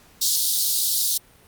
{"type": "high-pass noise", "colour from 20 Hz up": "pink", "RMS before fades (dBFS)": -21, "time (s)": [0.21, 1.18], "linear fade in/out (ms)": 10, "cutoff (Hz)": 3800, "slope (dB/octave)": 48, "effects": ["pink hiss -53 dBFS RMS until 1.47 s", "Opus 48 kbps"]}